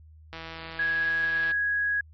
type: click train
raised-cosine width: 0.3 ms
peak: -23 dBFS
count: 194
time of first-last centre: 0.33-1.514 s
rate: 163 Hz
type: tone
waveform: sine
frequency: 1661.2 Hz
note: G#6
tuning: in tune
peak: -23 dBFS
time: 0.79-2.01 s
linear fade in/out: 5 ms
effects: added 78 Hz sine -48 dBFS peak until 2.13 s + MP3 32 kbps